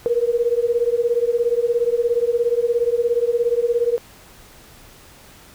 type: beating tone pair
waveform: sine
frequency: 466.2 / 483.2 Hz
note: A#4 / B4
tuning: 0 / -38 cents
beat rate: 17 Hz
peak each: -19 dBFS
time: 0.06-3.98 s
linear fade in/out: 0 ms
effects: pink hiss -46 dBFS RMS until 5.54 s